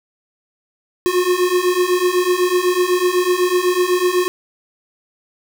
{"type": "beating tone pair", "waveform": "square", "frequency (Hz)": [356, 364], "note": ["F4", "F#4"], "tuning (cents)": [33, -28], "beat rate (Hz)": 8, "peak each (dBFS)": [-19, -17], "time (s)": [1.06, 4.28], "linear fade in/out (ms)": 0, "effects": []}